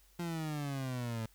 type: exponential sweep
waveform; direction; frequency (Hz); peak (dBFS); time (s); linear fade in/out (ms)
30% pulse; down; 174.61 to 110; -33; 0.19-1.26; 5
effects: added 47 Hz sine -64 dBFS peak until 1.34 s + white hiss -67 dBFS RMS until 1.34 s